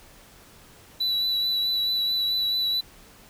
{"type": "tone with vibrato", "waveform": "triangle", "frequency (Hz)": 3952, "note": "B7", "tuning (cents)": 0, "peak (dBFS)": -21, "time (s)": [1, 2.81], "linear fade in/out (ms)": 10, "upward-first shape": "triangle", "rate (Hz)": 4.6, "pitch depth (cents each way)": 22, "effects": ["pink hiss -51 dBFS RMS until 3.29 s"]}